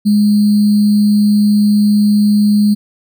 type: tone with sample-and-hold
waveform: sine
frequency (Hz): 207.7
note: G#3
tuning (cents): 0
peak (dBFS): -7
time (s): 0.05-2.75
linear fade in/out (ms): 20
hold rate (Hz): 4410
effects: none